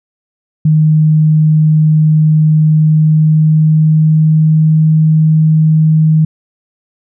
sine tone with pitch glide, 155.1 to 156.99 Hz, D#3 to D#3, -5 to +16 cents, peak -5 dBFS, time 0.65-6.25 s, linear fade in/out 5 ms, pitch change +21 cents, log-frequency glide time 2.63-4.86 s, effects none

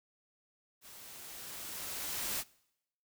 white noise with level ramp, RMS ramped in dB -53 to -35 dBFS, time 0.81-2.44 s, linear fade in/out 50 ms, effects noise-tail reverb RT60 0.8 s tail -23 dB re dry

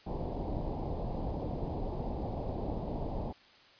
pink low-pass noise, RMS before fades -36 dBFS, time 0.06-3.33 s, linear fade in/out 10 ms, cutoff 890 Hz, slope 48 dB/octave, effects white hiss -59 dBFS RMS until 3.79 s + resampled to 11025 Hz

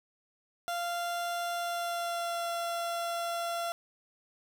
30% pulse tone with pitch glide, 693 to 683.5 Hz, F5 to F5, -14 to -37 cents, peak -29 dBFS, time 0.68-3.72 s, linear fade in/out 0 ms, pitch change -23 cents, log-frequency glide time 1.57-2.48 s, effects none

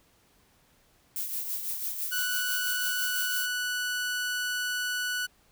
violet noise with tremolo, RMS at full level -31 dBFS, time 1.16-3.46 s, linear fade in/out 0 ms, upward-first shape triangle, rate 6 Hz, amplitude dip 55%
sawtooth tone, 1480 Hz, F#6, in tune, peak -25 dBFS, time 2.11-5.27 s, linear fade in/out 20 ms
effects pink hiss -64 dBFS RMS until 5.51 s

